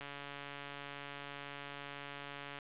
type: click train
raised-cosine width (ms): 0.3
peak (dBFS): -29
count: 367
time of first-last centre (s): 0.01-2.587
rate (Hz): 142
effects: resampled to 8000 Hz + 10-bit